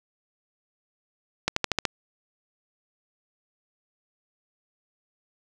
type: accelerating click train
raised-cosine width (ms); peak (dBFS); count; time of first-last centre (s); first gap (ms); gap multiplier
0.2; -5; 6; 1.48-1.853; 84; 0.94
effects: none